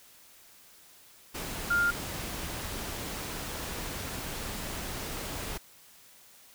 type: tone in noise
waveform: sine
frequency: 1405 Hz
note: F6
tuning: 10 cents sharp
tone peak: -23 dBFS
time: 1.7-1.91 s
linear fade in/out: 10 ms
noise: pink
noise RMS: -37 dBFS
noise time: 1.34-5.58 s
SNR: +11 dB
effects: white hiss -56 dBFS RMS until 6.54 s